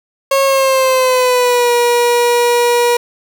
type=tone with pitch glide; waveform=30% pulse; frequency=545 to 480 Hz; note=C#5 to B4; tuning=-29 to -49 cents; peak=-7 dBFS; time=0.31-2.97 s; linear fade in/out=5 ms; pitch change=-220 cents; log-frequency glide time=0.45-1.72 s; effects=7-bit